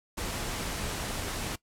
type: noise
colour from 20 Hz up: pink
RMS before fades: -34 dBFS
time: 0.17-1.56 s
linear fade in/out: 10 ms
effects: noise-tail reverb RT60 0.1 s tail -19 dB re dry + low-pass 12000 Hz 12 dB/octave